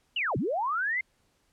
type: linear two-way sweep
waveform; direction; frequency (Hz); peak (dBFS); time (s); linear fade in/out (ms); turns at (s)
sine; down then up; 3025 to 99.8 to 2130; -26; 0.16-1.01; 5; 0.37
effects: pink hiss -70 dBFS RMS until 1.52 s + low-pass 11000 Hz 12 dB/octave